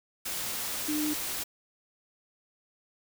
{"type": "tone in noise", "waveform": "sine", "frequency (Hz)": 302, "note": "D4", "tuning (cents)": 48, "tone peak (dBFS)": -28, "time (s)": [0.88, 1.14], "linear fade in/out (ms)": 10, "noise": "white", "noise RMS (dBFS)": -34, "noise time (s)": [0.25, 1.44], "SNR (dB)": 3, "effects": []}